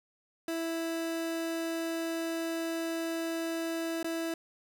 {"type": "tone with dropouts", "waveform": "30% pulse", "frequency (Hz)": 329.6, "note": "E4", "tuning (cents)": 0, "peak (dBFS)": -29, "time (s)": [0.48, 4.34], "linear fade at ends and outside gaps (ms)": 2, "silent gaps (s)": [4.029, 4.044], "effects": []}